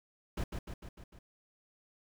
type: noise with echo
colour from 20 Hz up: brown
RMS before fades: -35 dBFS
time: 0.37-0.44 s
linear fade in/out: 5 ms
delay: 150 ms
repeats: 5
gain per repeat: -4 dB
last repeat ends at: 1.19 s
effects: none